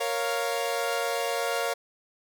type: chord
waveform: sawtooth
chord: Bb minor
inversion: none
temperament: equal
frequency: 466.2 / 554.4 / 698.5 Hz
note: Bb4 / Db5 / F5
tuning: 0 / 0 / 0 cents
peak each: -27 dBFS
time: 0-1.74 s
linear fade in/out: 10 ms
effects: none